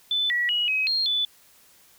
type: tone with pitch steps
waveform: sine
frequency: 3509 / 1932 / 2908 / 2540 / 4226 / 3481 Hz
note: A7 / B6 / F#7 / D#7 / C8 / A7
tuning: -5 / -39 / -31 / +35 / +16 / -19 cents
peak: -21 dBFS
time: 0.11-1.25 s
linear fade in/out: 2 ms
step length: 190 ms
effects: white hiss -56 dBFS RMS until 1.98 s